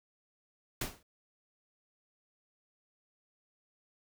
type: noise with exponential decay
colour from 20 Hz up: pink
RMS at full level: -31 dBFS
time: 0.81-1.03 s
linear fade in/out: 5 ms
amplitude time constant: 46 ms
effects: none